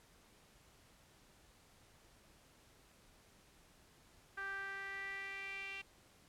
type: tone with band-pass filter sweep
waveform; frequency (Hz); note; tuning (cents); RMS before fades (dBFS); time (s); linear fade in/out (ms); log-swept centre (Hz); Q
sawtooth; 392; G4; 0; -45; 4.37-5.82; 10; 1500 to 2600; 6.3
effects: pink hiss -66 dBFS RMS until 6.28 s + low-pass 12000 Hz 12 dB/octave